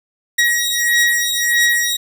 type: beating tone pair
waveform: sawtooth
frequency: 1900 / 1901.6 Hz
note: A#6 / A#6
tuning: +33 / +34 cents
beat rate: 1.6 Hz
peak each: -13 dBFS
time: 0.38-1.97 s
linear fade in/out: 10 ms
effects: none